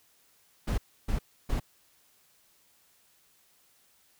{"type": "noise bursts", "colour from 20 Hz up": "brown", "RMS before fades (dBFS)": -28, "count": 3, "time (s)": [0.67, 1.6], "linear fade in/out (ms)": 10, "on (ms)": 110, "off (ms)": 300, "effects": ["white hiss -65 dBFS RMS until 4.19 s"]}